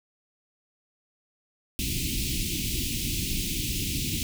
pink band-stop noise, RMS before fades -29 dBFS, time 1.79-4.23 s, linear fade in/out 0 ms, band 340 to 2400 Hz, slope 48 dB/octave, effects none

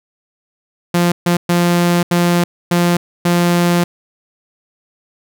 sawtooth tone bursts at uneven times, 174 Hz, F3, 6 cents flat, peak -7 dBFS, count 6, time 0.94-1.12 / 1.26-1.37 / 1.49-2.03 / 2.11-2.44 / 2.71-2.97 / 3.25-3.84 s, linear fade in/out 5 ms, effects none

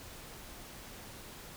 silence, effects pink hiss -49 dBFS RMS until 1.56 s

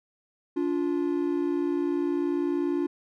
triangle tone pair together, 289.1 / 349.2 Hz, D4 / F4, -27 / 0 cents, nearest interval minor third, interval 327 cents, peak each -25 dBFS, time 0.56-2.87 s, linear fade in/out 10 ms, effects none

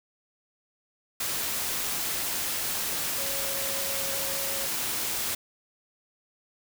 sine tone in noise, 549 Hz, C#5, 17 cents flat, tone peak -38 dBFS, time 3.18-4.66 s, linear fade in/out 5 ms, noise white, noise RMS -30 dBFS, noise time 1.2-5.35 s, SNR -11 dB, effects none

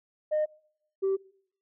sine tone pair in turn, 612 / 387 Hz, D#5 / G4, -29 / -22 cents, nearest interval minor sixth, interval 793 cents, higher first, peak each -22 dBFS, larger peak neither, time 0.31-0.46 / 1.02-1.17 s, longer neither, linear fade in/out 20 ms, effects noise-tail reverb RT60 0.7 s tail -24 dB re dry + tanh soft clip ceiling -21 dBFS

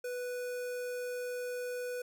square tone with notch filter, 493.9 Hz, B4, in tune, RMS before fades -38 dBFS, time 0.04-2.02 s, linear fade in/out 5 ms, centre 3700 Hz, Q 1.5, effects none

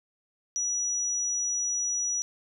sine tone, 5850 Hz, F#8, 21 cents flat, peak -26 dBFS, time 0.56-2.22 s, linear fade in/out 0 ms, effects none

